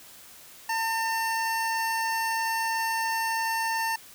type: tone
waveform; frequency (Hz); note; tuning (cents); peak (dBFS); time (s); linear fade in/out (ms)
25% pulse; 903; A5; +45; -22; 0.69-3.96; 5
effects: white hiss -49 dBFS RMS until 4.14 s